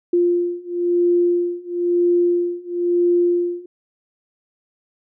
sine beating tone pair, 349.2 / 350.2 Hz, F4 / F4, 0 / +5 cents, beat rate 1 Hz, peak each -19 / -18 dBFS, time 0.13-3.66 s, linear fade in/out 5 ms, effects none

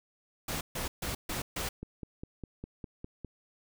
pink noise bursts, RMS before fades -35 dBFS, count 5, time 0.48-1.69 s, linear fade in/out 5 ms, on 130 ms, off 140 ms
click train, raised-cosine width 3 ms, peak -27 dBFS, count 8, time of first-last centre 1.83-3.247 s, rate 4.94 Hz
effects none

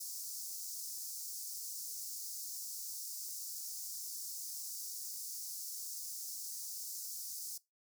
pink high-pass noise, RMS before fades -44 dBFS, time 0-7.58 s, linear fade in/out 10 ms, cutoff 5000 Hz, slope 48 dB/octave, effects noise-tail reverb RT60 0.2 s tail -20 dB re dry

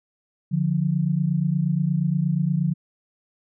sine tone pair together, 147.44 / 175.9 Hz, D3 / F3, +7 / +13 cents, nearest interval minor third, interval 306 cents, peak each -22 / -22 dBFS, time 0.51-2.74 s, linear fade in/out 20 ms, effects none

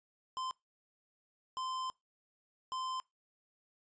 square tone bursts at uneven times, 1035 Hz, C6, 19 cents flat, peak -37 dBFS, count 3, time 0.37-0.51 / 1.57-1.9 / 2.72-3 s, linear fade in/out 0 ms, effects noise-tail reverb RT60 0.2 s tail -24 dB re dry + resampled to 16000 Hz

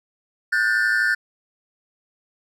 triangle tone cluster, 1452 / 1564 / 1776 Hz, F#6 / G6 / A6, -33 / -4 / +16 cents, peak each -20 dBFS, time 0.52-1.15 s, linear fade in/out 10 ms, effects none

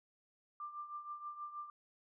sine tone with tremolo, 1187 Hz, D6, 18 cents sharp, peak -40 dBFS, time 0.6-1.7 s, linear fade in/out 2 ms, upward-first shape triangle, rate 6.3 Hz, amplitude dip 75%, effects none

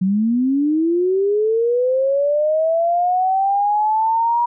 sine linear sweep, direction up, 181.8 to 960 Hz, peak -14 dBFS, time 0.01-4.46 s, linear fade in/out 10 ms, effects none

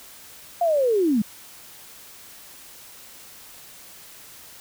sine linear sweep, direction down, 711 to 195.2 Hz, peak -17 dBFS, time 0.61-1.22 s, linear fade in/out 5 ms, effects white hiss -45 dBFS RMS until 4.6 s

